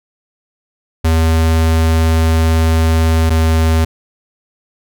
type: tone pair in turn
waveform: square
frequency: 81 / 80.65 Hz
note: E2 / E2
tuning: -30 / -37 cents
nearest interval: unison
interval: 7 cents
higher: first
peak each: -10 dBFS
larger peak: neither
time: 1.04-3.3 / 3.3-3.85 s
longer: first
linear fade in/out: 10 ms
effects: none